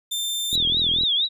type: tone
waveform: sawtooth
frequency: 3581 Hz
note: A7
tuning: 30 cents sharp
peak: -21 dBFS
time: 0.11-0.56 s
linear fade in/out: 10 ms
type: tone with vibrato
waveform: sine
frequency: 3551 Hz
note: A7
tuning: 15 cents sharp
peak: -18 dBFS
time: 0.5-1.29 s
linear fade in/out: 50 ms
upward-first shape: triangle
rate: 4.3 Hz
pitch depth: 190 cents each way
type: click train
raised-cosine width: 3 ms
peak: -22 dBFS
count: 22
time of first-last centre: 0.53-1.035 s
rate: 41.6 Hz
effects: none